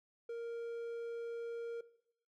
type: tone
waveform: triangle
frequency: 466.2 Hz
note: A#4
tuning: in tune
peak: -37 dBFS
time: 0.29-1.81 s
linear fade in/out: 5 ms
effects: noise-tail reverb RT60 0.7 s tail -17 dB re dry + MP3 64 kbps